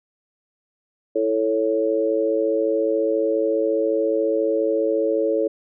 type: chord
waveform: sine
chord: A major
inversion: second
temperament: equal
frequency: 329.6 / 440 / 554.4 Hz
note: E4 / A4 / C#5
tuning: 0 / 0 / 0 cents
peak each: -24 / -21 / -22 dBFS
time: 1.15-5.48 s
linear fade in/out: 10 ms
effects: none

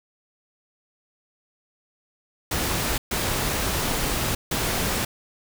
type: noise bursts at uneven times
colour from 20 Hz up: pink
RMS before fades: -25 dBFS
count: 3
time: 2.51-2.98 / 3.11-4.35 / 4.51-5.05 s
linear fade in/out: 5 ms
effects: none

